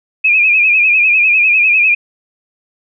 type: tone with vibrato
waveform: sine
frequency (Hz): 2489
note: D#7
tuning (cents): 0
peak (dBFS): -7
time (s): 0.24-1.95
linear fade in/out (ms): 10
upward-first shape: sine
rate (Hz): 10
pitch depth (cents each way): 77
effects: none